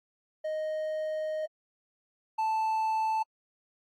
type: tone pair in turn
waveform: triangle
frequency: 622 / 879.6 Hz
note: D#5 / A5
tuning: -1 / -1 cents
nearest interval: tritone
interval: 600 cents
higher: second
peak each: -28 / -24 dBFS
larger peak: second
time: 0.44-1.46 / 2.38-3.23 s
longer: first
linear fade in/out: 10 ms
effects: AAC 48 kbps